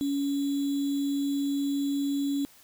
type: tone with sample-and-hold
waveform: sine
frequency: 280.9 Hz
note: C#4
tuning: 23 cents sharp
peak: -25 dBFS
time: 0.01-2.45 s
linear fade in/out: 0 ms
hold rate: 3675 Hz
effects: white hiss -56 dBFS RMS until 2.63 s

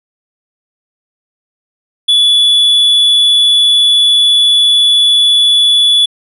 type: tone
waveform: triangle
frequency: 3431 Hz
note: A7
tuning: 44 cents flat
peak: -4 dBFS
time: 2.08-6.06 s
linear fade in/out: 10 ms
effects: resampled to 32000 Hz

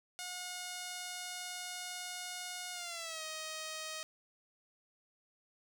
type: tone with pitch glide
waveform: 5% pulse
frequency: 722 to 628.5 Hz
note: F#5 to D#5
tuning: -43 to +17 cents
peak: -29 dBFS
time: 0.19-4.03 s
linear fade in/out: 0 ms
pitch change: -240 cents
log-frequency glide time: 2.73-3.23 s
effects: none

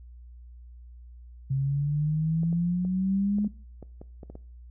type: exponential sweep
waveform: sine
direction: up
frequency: 133.3 to 210 Hz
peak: -23 dBFS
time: 1.5-3.48 s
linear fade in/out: 10 ms
type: clicks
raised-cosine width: 2 ms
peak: -29 dBFS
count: 10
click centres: 2.433 / 2.528 / 2.85 / 3.385 / 3.446 / 3.827 / 4.015 / 4.232 / 4.3 / 4.354 s
effects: noise-tail reverb RT60 0.5 s tail -21 dB re dry + added 60 Hz sine -44 dBFS peak until 4.7 s

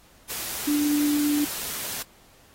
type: tone in noise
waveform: sine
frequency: 293.7 Hz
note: D4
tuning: in tune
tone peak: -20 dBFS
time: 0.67-1.45 s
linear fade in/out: 10 ms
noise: white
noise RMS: -32 dBFS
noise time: 0.29-2.03 s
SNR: +9 dB
effects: pink hiss -56 dBFS RMS until 2.54 s + AAC 48 kbps

